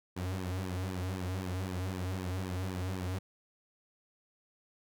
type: tone with flanger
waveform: sawtooth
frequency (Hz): 92.5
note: F#2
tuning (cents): 0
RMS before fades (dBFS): -36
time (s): 0.16-3.19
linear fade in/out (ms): 10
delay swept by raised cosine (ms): 1.4 to 5.6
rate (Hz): 3.9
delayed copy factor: -0.95
effects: none